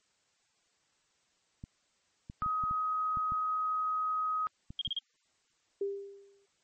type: clicks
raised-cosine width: 5 ms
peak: -31 dBFS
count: 10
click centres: 1.639 / 2.299 / 2.424 / 2.462 / 2.638 / 2.711 / 3.172 / 3.321 / 4.705 / 4.877 s
type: tone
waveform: sine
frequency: 1261 Hz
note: D#6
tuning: 23 cents sharp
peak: -29 dBFS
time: 2.42-4.47 s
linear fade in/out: 0 ms
type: tone bursts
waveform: sine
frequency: 3234 Hz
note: G#7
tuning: 47 cents flat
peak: -30 dBFS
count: 4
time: 4.79-4.988 s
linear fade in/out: 2 ms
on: 24 ms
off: 34 ms
type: tone with exponential decay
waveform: sine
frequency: 398.1 Hz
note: G4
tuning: 27 cents sharp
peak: -28 dBFS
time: 5.81-6.46 s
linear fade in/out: 5 ms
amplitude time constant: 140 ms
effects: white hiss -73 dBFS RMS until 6.63 s + MP3 32 kbps